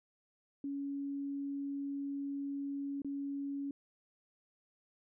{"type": "tone with dropouts", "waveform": "sine", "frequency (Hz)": 280, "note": "C#4", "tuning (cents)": 18, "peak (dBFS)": -36, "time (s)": [0.64, 3.71], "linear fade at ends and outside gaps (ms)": 2, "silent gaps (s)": [3.019, 3.046], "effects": []}